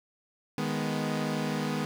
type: chord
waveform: sawtooth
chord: G# minor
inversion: second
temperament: equal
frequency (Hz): 155.56 / 207.7 / 246.9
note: D#3 / G#3 / B3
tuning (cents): 0 / 0 / 0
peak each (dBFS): -29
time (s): 0.58-1.85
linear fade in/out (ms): 2
effects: low-pass 7000 Hz 12 dB/octave + 8-bit